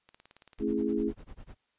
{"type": "click train", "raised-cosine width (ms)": 0.2, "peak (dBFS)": -35, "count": 10, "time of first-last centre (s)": [0.09, 0.587], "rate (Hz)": 18.1}
{"type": "noise with tremolo", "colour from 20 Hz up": "brown", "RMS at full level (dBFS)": -43, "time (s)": [0.58, 1.57], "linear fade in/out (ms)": 20, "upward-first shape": "sine", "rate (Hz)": 10, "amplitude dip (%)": 100}
{"type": "chord", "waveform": "sine", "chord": "A major seventh", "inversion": "none", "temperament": "equal with one note detuned", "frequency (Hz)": [220, 270.9, 329.6, 415.3], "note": ["A3", "C#4", "E4", "G#4"], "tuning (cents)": [0, -40, 0, 0], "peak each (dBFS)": -32, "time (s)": [0.59, 1.13], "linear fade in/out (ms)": 50}
{"effects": ["white hiss -75 dBFS RMS until 1.78 s", "resampled to 8000 Hz"]}